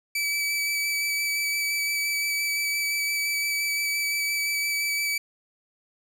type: tone with vibrato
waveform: sawtooth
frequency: 2300 Hz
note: D7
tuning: 37 cents flat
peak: -21 dBFS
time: 0.15-5.18 s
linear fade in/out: 5 ms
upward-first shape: square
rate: 5.8 Hz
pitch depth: 9 cents each way
effects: none